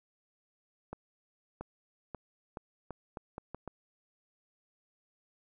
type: accelerating click train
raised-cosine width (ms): 1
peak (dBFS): -26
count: 9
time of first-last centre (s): 0.93-3.677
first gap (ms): 680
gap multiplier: 0.79
effects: none

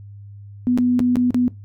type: tone with dropouts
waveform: sine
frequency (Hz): 246.9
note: B3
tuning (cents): 0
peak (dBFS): -14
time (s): 0.67-1.48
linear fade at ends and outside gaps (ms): 0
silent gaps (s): 0.776-0.785 / 0.993-1.002 / 1.157-1.168 / 1.306-1.345
effects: noise-tail reverb RT60 0.2 s tail -18 dB re dry + added 101 Hz sine -36 dBFS peak until 1.64 s

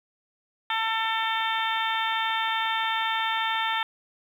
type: harmonic tone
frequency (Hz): 447.2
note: A4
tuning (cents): +28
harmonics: 2 / 3 / 4 / 5 / 6 / 7 / 8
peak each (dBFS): -28 / -31 / -31 / -34 / -38 / -35 / -33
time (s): 0.7-3.83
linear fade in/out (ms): 2
effects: 9-bit

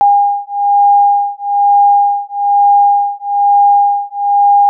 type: beating tone pair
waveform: sine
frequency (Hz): 810 / 811.1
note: G#5 / G#5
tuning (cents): -43 / -41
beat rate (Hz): 1.1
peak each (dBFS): -10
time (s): 0.01-4.69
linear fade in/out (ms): 0
effects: none

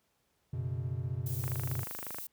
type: chord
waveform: triangle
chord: F# suspended fourth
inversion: none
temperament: equal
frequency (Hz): 92.5 / 123.47 / 138.59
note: F#2 / B2 / C#3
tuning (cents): 0 / 0 / 0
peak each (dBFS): -36 / -33 / -37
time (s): 0.53-1.84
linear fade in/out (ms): 5
type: noise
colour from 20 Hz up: violet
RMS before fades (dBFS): -42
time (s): 1.26-2.27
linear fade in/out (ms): 5
type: click train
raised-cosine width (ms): 0.5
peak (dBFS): -26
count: 20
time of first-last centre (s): 1.44-2.185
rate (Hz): 25.5
effects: pink hiss -75 dBFS RMS until 2.32 s + high-pass 60 Hz 12 dB/octave

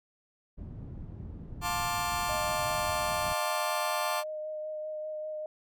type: low-pass noise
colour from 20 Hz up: white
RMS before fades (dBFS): -42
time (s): 0.57-3.34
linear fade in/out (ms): 20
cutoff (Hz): 130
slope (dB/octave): 12
type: chord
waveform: sawtooth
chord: D minor seventh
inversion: first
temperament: just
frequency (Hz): 704.8 / 881 / 1057.2 / 1174.7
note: F5 / A5 / C6 / D6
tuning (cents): +16 / +2 / +18 / 0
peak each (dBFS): -31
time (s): 1.61-4.24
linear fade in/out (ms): 50
type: tone with vibrato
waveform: sine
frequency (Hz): 616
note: D#5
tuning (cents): -17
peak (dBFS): -34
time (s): 2.29-5.46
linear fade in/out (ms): 2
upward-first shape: sine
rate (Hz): 5.1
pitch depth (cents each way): 12
effects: none

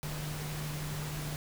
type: tone in noise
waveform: sine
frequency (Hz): 150.4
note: D3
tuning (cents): +42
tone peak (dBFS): -37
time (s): 0.03-1.36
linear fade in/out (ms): 0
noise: pink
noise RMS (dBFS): -41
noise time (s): 0.03-1.36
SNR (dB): +1
effects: none

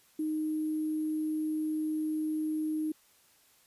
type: tone with sample-and-hold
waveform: sine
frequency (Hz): 309.9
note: D#4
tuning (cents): -7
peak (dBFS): -29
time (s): 0.19-2.92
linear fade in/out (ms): 5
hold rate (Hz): 11025
effects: white hiss -64 dBFS RMS until 3.66 s + resampled to 32000 Hz

